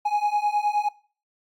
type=beating tone pair; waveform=triangle; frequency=826 / 835.6 Hz; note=G#5 / G#5; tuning=-10 / +10 cents; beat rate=9.6 Hz; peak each=-23 / -21 dBFS; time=0.05-0.89 s; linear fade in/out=10 ms; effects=noise-tail reverb RT60 0.4 s tail -21 dB re dry + AAC 64 kbps